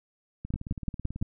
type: two click trains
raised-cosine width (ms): 5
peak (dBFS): -16 / -24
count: 5 / 15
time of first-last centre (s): 0.54-1.225 / 0.45-1.215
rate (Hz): 5.84 / 18.3
effects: none